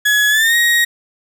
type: tone with pitch glide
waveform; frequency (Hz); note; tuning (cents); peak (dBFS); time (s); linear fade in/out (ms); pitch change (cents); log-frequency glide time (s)
35% pulse; 1689 to 1884.9; G#6 to A#6; +29 to +19; -9; 0.05-0.85; 10; +190; 0.29-0.56
effects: none